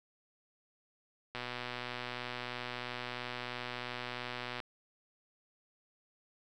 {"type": "click train", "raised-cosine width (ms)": 0.3, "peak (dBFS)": -23, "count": 401, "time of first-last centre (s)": [1.35, 4.602], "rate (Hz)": 123, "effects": []}